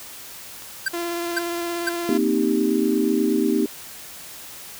clicks, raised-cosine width 0.2 ms, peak -22 dBFS, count 2, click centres 0.622 / 1.315 s
square tone bursts, 1568 Hz, G6, in tune, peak -20 dBFS, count 3, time 0.86-1.892 s, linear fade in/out 5 ms, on 24 ms, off 480 ms
sawtooth tone with vibrato, 343 Hz, F4, 31 cents flat, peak -21 dBFS, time 0.93-2.18 s, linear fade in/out 10 ms, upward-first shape triangle, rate 17 Hz, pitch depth 17 cents each way
sine chord, C minor seventh, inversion third, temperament equal, 233.1 / 261.6 / 311.1 / 392 Hz, Bb3 / C4 / Eb4 / G4, 0 / 0 / 0 / 0 cents, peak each -23 / -24 / -22 / -23 dBFS, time 2.09-3.66 s, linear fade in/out 2 ms
effects white hiss -39 dBFS RMS until 4.79 s

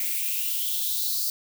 violet noise with high-pass filter sweep, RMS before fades -27 dBFS, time 0-1.3 s, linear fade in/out 2 ms, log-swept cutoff 2100 to 4700 Hz, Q 5.3, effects none

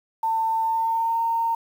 sine tone with pitch glide, 896 to 917.5 Hz, A5 to A#5, +31 to -28 cents, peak -20 dBFS, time 0.23-1.55 s, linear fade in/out 5 ms, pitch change +41 cents, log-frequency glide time 0.61-1.19 s, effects 8-bit

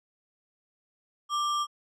sine tone with sample-and-hold, 1180 Hz, D6, 8 cents sharp, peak -25 dBFS, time 1.29-1.67 s, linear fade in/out 50 ms, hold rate 4410 Hz, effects low-pass 7000 Hz 12 dB/octave

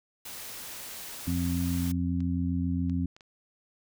white noise, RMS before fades -41 dBFS, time 0.25-1.92 s, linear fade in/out 5 ms
harmonic tone, 87.31 Hz, F2, in tune, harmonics 1 / 2 / 3, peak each -30 / -31 / -30 dBFS, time 1.27-3.06 s, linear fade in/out 5 ms
clicks, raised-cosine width 0.2 ms, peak -34 dBFS, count 4, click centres 2.205 / 2.897 / 3.165 / 3.208 s
effects none

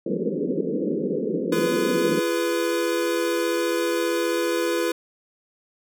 white band-pass noise, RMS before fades -25 dBFS, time 0.06-2.2 s, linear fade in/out 5 ms, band 160 to 520 Hz, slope 96 dB/octave
square chord, F diminished, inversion none, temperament equal with one note detuned, 340.3 / 415.3 / 493.9 Hz, F4 / Ab4 / Cb5, -45 / 0 / 0 cents, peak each -25 / -30 / -26 dBFS, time 1.52-4.92 s, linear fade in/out 5 ms
effects none

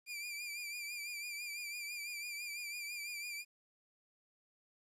sawtooth tone with vibrato, 2375 Hz, D7, 19 cents sharp, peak -38 dBFS, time 0.06-3.45 s, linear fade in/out 50 ms, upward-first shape triangle, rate 6 Hz, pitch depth 64 cents each way, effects resampled to 32000 Hz + 12-bit

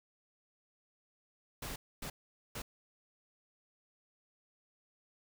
pink noise bursts at uneven times, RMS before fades -42 dBFS, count 3, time 1.62-1.76 / 2.02-2.1 / 2.55-2.62 s, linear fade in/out 5 ms, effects none

